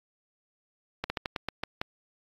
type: slowing click train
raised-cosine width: 0.3 ms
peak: -14 dBFS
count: 8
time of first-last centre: 1.04-1.815 s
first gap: 60 ms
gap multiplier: 1.2
effects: AAC 32 kbps